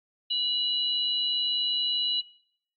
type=tone pair together; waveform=sine; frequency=2917 / 3969 Hz; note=F#7 / B7; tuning=-25 / +8 cents; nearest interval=perfect fourth; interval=533 cents; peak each=-28 dBFS; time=0.3-2.21 s; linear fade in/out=10 ms; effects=noise-tail reverb RT60 0.7 s tail -22 dB re dry + AAC 32 kbps

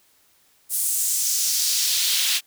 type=noise with high-pass filter sweep; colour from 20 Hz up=pink; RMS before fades=-22 dBFS; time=0.69-2.41 s; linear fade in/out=50 ms; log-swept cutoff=9800 to 3000 Hz; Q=1.7; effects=white hiss -60 dBFS RMS until 2.46 s

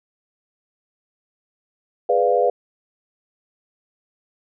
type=chord; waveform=sine; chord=G# diminished seventh; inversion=none; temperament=equal; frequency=415.3 / 493.9 / 587.3 / 698.5 Hz; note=G#4 / B4 / D5 / F5; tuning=0 / 0 / 0 / 0 cents; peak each=-22 / -18 / -22 / -20 dBFS; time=2.09-2.5 s; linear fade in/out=5 ms; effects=none

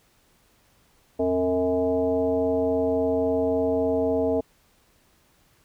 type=tone with frequency modulation; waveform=sine; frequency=455.7 Hz; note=A#4; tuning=39 cents flat; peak=-20 dBFS; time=1.19-4.41 s; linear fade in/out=10 ms; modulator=187 Hz; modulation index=1.2; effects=pink hiss -62 dBFS RMS until 5.64 s

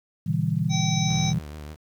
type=chord; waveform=sine; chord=A# diminished seventh; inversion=none; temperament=equal with one note detuned; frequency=116.54 / 138.59 / 161.05 / 196 Hz; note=A#2 / C#3 / E3 / G3; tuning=0 / 0 / -40 / 0 cents; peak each=-28 / -28 / -24 / -30 dBFS; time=0.26-1.39 s; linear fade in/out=10 ms
type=harmonic tone; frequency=768 Hz; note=G5; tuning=36 cents flat; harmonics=1 / 3 / 5 / 7 / 8; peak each=-33 / -35 / -31 / -36 / -31 dBFS; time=0.69-1.34 s; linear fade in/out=50 ms
type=tone with vibrato; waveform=sawtooth; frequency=75.2 Hz; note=D2; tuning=42 cents sharp; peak=-32 dBFS; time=1.06-1.77 s; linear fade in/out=50 ms; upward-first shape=triangle; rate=6.5 Hz; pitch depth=69 cents each way
effects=9-bit

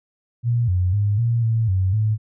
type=tone with pitch steps; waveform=sine; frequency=118.9 / 90.8 / 102.8 / 117.1 / 113 / 94 / 108.1 Hz; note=A#2 / F#2 / G#2 / A#2 / A2 / F#2 / A2; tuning=+35 / -32 / -17 / +8 / +47 / +28 / -30 cents; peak=-16 dBFS; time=0.43-2.18 s; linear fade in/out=50 ms; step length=250 ms; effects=none

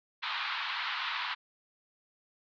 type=band-pass noise; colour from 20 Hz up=pink; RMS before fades=-35 dBFS; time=0.22-1.35 s; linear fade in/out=20 ms; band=910 to 4200 Hz; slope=48 dB/octave; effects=none

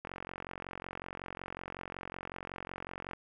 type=click train; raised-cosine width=0.5 ms; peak=-25 dBFS; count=141; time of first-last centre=0.05-3.134 s; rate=45.4 Hz; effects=none

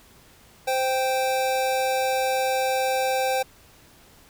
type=tone pair together; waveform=square; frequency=521.1 / 784 Hz; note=C5 / G5; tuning=-7 / 0 cents; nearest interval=perfect fifth; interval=707 cents; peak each=-25 dBFS; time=0.67-3.43 s; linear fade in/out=10 ms; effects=pink hiss -53 dBFS RMS until 4.29 s

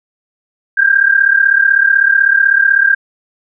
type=tone pair together; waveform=sine; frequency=1578 / 1614 Hz; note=G6 / G#6; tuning=+11 / -50 cents; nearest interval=unison; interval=39 cents; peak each=-10 dBFS; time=0.77-2.95 s; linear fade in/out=10 ms; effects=none

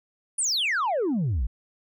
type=exponential sweep; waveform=sine; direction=down; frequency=9890 to 49 Hz; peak=-20 dBFS; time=0.38-1.47 s; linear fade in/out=10 ms; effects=tanh soft clip ceiling -21 dBFS

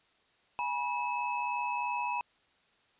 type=tone cluster; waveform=sine; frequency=831 / 974 / 2589 Hz; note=G#5 / B5 / E7; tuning=+1 / -24 / -32 cents; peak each=-37 / -32 / -38 dBFS; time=0.59-2.21 s; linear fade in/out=0 ms; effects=white hiss -68 dBFS RMS until 2.99 s + resampled to 8000 Hz

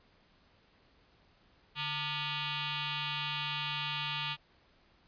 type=tone with frequency modulation; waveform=sine; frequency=146.7 Hz; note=D3; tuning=2 cents flat; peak=-33 dBFS; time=1.75-4.37 s; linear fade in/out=50 ms; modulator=525 Hz; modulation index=7; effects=pink hiss -66 dBFS RMS until 5.07 s + resampled to 11025 Hz

